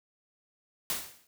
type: noise with exponential decay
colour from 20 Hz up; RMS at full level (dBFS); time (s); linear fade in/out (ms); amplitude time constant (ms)
white; -29; 0.9-1.27; 1; 80
effects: none